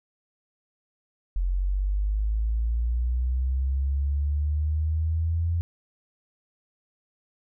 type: linear sweep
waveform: sine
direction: up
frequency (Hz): 43.88 to 85.4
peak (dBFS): -22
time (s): 1.36-5.61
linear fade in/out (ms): 0
effects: none